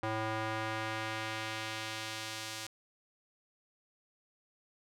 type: tone with band-pass filter sweep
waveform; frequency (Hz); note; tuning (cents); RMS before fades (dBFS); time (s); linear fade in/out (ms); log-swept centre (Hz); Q
square; 110; A2; 0; -38; 0.03-2.67; 5; 990 to 5700; 0.75
effects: none